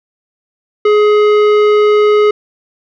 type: tone with tanh clipping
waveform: sine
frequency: 420.1 Hz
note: G#4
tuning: 20 cents sharp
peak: -8 dBFS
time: 0.85-2.31 s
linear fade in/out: 5 ms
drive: 14 dB
effects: none